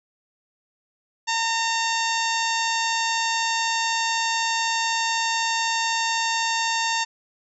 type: harmonic tone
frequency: 912 Hz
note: A#5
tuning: 38 cents flat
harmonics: 1 / 2 / 3 / 4 / 5 / 6 / 7 / 8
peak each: -25 / -28 / -30 / -31 / -32 / -33 / -33 / -34 dBFS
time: 1.27-7.05 s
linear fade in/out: 20 ms
effects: none